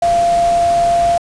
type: tone in noise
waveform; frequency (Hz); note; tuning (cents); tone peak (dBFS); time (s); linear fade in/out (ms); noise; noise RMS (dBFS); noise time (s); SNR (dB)
sine; 689; F5; -24; -10; 0.02-1.18; 5; pink; -27; 0.02-1.18; +14
effects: resampled to 22050 Hz